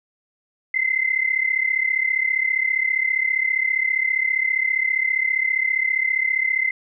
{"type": "tone pair together", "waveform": "sine", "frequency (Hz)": [2048, 2083], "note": ["C7", "C7"], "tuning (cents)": [-38, -8], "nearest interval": "unison", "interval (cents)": 30, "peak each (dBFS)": -21, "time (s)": [0.74, 6.71], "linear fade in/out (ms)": 5, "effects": []}